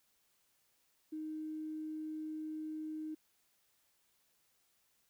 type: tone with tanh clipping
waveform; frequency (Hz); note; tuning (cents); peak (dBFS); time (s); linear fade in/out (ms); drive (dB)
triangle; 311.1; D#4; 0; -39; 1.12-3.15; 10; 3
effects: white hiss -75 dBFS RMS until 5.09 s